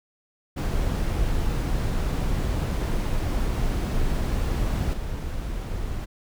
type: noise with level steps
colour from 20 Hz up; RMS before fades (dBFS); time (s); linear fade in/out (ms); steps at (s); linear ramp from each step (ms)
brown; -24 / -30; 0.56-6.06; 20; 4.93; 5
effects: none